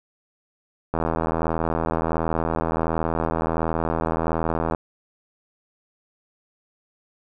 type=click train; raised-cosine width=1 ms; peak=-9 dBFS; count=311; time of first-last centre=0.94-4.748 s; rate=81.4 Hz; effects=none